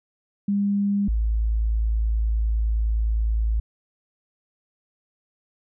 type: tone pair in turn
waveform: sine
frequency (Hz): 201.4 / 54.84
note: G3 / A1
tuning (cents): +47 / -5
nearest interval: octave + major seventh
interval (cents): 2252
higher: first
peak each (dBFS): -19 / -19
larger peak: neither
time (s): 0.48-1.08 / 1.08-3.6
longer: second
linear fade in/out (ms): 5
effects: none